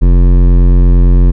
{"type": "tone with hard clipping", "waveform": "triangle", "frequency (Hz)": 44.41, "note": "F1", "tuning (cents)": 30, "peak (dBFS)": -5, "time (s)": [0.01, 1.32], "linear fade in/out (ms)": 20, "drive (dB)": 18, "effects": []}